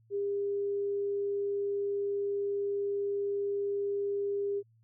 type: tone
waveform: sine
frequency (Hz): 402.4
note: G4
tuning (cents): +45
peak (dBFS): -29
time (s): 0.1-4.63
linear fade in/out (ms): 50
effects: added 113 Hz sine -62 dBFS peak until 4.83 s